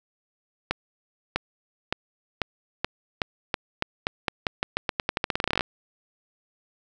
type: accelerating click train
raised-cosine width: 0.3 ms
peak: -7 dBFS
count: 29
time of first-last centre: 0.71-5.609 s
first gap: 650 ms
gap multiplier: 0.87
effects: none